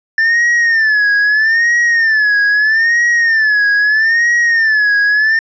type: tone with vibrato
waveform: triangle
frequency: 1773 Hz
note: A6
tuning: 13 cents sharp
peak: -7 dBFS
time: 0.18-5.39 s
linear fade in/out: 2 ms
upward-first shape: sine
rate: 0.78 Hz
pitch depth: 120 cents each way
effects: resampled to 16000 Hz